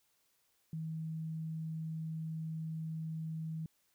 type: tone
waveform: sine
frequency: 159.9 Hz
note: D#3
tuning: 48 cents sharp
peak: -37 dBFS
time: 0.73-3.66 s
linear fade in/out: 2 ms
effects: white hiss -75 dBFS RMS until 3.94 s